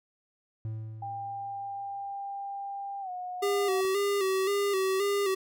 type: tone with exponential decay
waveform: triangle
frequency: 110 Hz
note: A2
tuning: in tune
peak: -29 dBFS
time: 0.65-2.13 s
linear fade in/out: 0 ms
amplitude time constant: 320 ms
type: tone with pitch glide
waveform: sine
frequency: 796 to 725.7 Hz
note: G5 to F#5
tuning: +26 to -34 cents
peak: -34 dBFS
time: 1.02-3.81 s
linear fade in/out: 5 ms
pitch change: -160 cents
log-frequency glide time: 3.01-3.1 s
type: tone with vibrato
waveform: square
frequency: 392 Hz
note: G4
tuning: in tune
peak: -26 dBFS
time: 3.42-5.35 s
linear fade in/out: 10 ms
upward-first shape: square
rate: 1.9 Hz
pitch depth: 49 cents each way
type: clicks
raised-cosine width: 1 ms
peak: -42 / -33 dBFS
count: 2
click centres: 3.835 / 3.851 s
effects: none